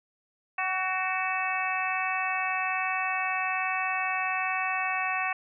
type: harmonic tone with a mistuned harmonic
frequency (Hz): 374.9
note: F#4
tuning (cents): +23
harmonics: 2 / 3 / 4 / 5 / 6 / 7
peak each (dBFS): -32 / -33 / -37 / -34 / -35 / -32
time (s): 0.58-5.33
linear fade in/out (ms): 5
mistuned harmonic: 5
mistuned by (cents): -31
effects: none